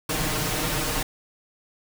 pink noise with comb filter, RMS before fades -26 dBFS, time 0.09-1.03 s, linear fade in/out 5 ms, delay 6.5 ms, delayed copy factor +0.9, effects none

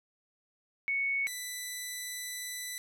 sine / 10% pulse tone pair in turn, 2217 / 1988.6 Hz, C#7 / B6, 0 / +11 cents, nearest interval major second, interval 189 cents, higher first, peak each -28 dBFS, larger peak neither, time 0.88-1.27 / 1.27-2.78 s, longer second, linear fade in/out 0 ms, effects none

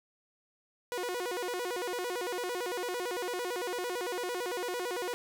sawtooth tone with vibrato, 420 Hz, G#4, 19 cents sharp, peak -29 dBFS, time 0.92-5.14 s, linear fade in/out 0 ms, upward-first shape square, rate 8.9 Hz, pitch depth 260 cents each way, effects none

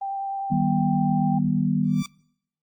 sine tone with vibrato, 786 Hz, G5, 4 cents sharp, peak -26 dBFS, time 0.01-1.39 s, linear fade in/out 10 ms, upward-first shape sine, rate 9.8 Hz, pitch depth 9 cents each way
sine chord, Eb augmented, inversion none, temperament just, 155.56 / 194.45 / 243.1 Hz, Eb3 / G3 / B3, 0 / -14 / -27 cents, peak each -24 dBFS, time 0.5-2.03 s, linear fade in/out 20 ms
10% pulse tone with exponential growth, 1167 Hz, D6, 11 cents flat, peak -23 dBFS, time 1.83-2.06 s, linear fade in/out 2 ms, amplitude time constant 48 ms
effects noise-tail reverb RT60 0.7 s tail -24 dB re dry + Opus 24 kbps

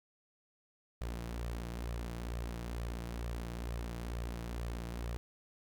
sawtooth tone with flanger, 58.4 Hz, A#1, 4 cents sharp, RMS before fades -40 dBFS, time 1.01-5.17 s, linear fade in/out 0 ms, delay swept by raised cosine 1.6 to 6.3 ms, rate 2.2 Hz, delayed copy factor +0.5, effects none

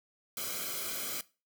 white noise with comb filter, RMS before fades -37 dBFS, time 0.37-1.21 s, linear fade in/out 2 ms, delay 1.1 ms, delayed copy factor -0.85, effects noise-tail reverb RT60 0.3 s tail -19 dB re dry

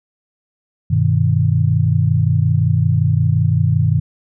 sine chord, G augmented, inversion none, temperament equal, 98 / 123.47 / 155.56 Hz, G2 / B2 / D#3, 0 / 0 / 0 cents, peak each -16 dBFS, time 0.9-4 s, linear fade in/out 10 ms, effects none

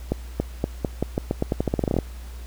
accelerating click train, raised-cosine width 2 ms, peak -8 dBFS, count 19, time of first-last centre 0.12-1.988 s, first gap 280 ms, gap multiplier 0.86, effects added 60 Hz sine -34 dBFS peak until 2.46 s + pink hiss -48 dBFS RMS until 2.46 s

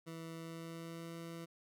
20% pulse tone with pitch glide, 164 to 166.87 Hz, E3 to E3, -9 to +21 cents, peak -40 dBFS, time 0.06-1.46 s, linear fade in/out 20 ms, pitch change +30 cents, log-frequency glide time 0.34-1.14 s, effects none

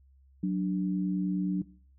sine tone pair together, 185 / 294.4 Hz, F#3 / D4, 0 / +4 cents, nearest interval minor sixth, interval 804 cents, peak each -27 / -32 dBFS, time 0.43-1.62 s, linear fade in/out 5 ms, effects noise-tail reverb RT60 0.5 s tail -20 dB re dry + added 67 Hz sine -57 dBFS peak until 1.98 s

